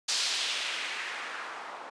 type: noise with low-pass filter sweep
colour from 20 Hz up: blue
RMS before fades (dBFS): -34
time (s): 0.08-1.9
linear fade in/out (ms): 10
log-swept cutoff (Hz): 5200 to 900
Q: 1.5
effects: high-pass 300 Hz 12 dB/octave + resampled to 22050 Hz